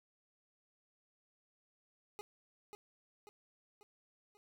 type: tone with echo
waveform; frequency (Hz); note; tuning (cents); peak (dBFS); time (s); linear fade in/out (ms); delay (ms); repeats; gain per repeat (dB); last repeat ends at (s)
25% pulse; 415.3; G#4; 0; -40; 2.19-2.21; 0; 540; 4; -5; 4.37
effects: none